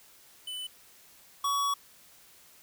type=tone pair in turn; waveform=square; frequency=3003 / 1124.9 Hz; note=F#7 / C#6; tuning=+25 / +25 cents; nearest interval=octave + perfect fourth; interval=1700 cents; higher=first; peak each=-36 / -27 dBFS; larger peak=second; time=0.47-0.67 / 1.44-1.74 s; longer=second; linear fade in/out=5 ms; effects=white hiss -57 dBFS RMS until 2.62 s